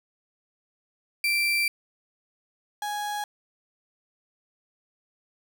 35% pulse tone pair in turn, 2349 / 830.5 Hz, D7 / G#5, 0 / 0 cents, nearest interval octave + tritone, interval 1800 cents, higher first, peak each -20 / -27 dBFS, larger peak first, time 1.24-1.68 / 2.82-3.24 s, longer first, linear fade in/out 2 ms, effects none

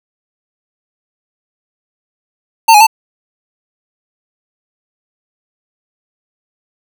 square tone with pitch steps, 900 / 835 / 889 Hz, A5 / G#5 / A5, +39 / +9 / +18 cents, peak -3 dBFS, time 2.68-2.869 s, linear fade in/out 10 ms, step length 63 ms, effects 7-bit

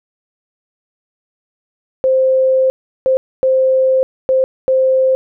sine tone bursts at uneven times, 523.3 Hz, C5, in tune, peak -9 dBFS, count 5, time 2.04-2.7 / 3.06-3.17 / 3.43-4.03 / 4.29-4.44 / 4.68-5.15 s, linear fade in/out 0 ms, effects none

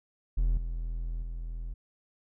triangle tone with level steps, 41.53 Hz, E1, 14 cents sharp, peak -21 / -29 / -32 dBFS, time 0.37-1.74 s, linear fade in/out 10 ms, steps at 0.57 / 1.22 s, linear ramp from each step 2 ms, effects none

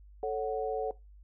sine chord, F# minor, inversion first, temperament equal, 440 / 554.4 / 740 Hz, A4 / C#5 / F#5, 0 / 0 / 0 cents, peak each -32 / -36 / -35 dBFS, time 0.23-0.91 s, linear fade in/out 2 ms, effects noise-tail reverb RT60 0.2 s tail -18 dB re dry + added 50 Hz sine -51 dBFS peak until 1.23 s

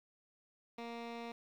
15% pulse tone with low-pass filter, 233.8 Hz, A#3, 5 cents sharp, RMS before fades -45 dBFS, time 0.78-1.32 s, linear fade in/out 5 ms, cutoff 3700 Hz, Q 1.1, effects 11-bit

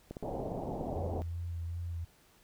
click train, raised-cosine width 2 ms, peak -27 dBFS, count 15, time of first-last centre 0.11-0.929 s, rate 17.1 Hz
white low-pass noise, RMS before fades -38 dBFS, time 0.23-1.22 s, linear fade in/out 0 ms, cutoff 790 Hz, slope 48 dB/octave
sine tone with vibrato, 85.2 Hz, F2, 42 cents flat, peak -35 dBFS, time 0.95-2.05 s, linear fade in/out 10 ms, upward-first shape sine, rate 2.6 Hz, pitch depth 26 cents each way
effects pink hiss -64 dBFS RMS until 2.43 s

